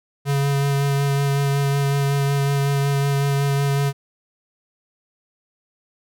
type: tone with vibrato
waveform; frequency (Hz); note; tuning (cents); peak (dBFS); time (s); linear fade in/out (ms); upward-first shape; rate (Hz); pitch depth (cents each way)
square; 140.1; C#3; +19; -18; 0.25-3.93; 50; sine; 5.4; 14
effects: none